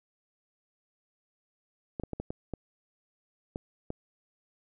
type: clicks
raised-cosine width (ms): 2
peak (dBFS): -21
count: 8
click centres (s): 1.998 / 2.036 / 2.133 / 2.2 / 2.305 / 2.537 / 3.559 / 3.904
effects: none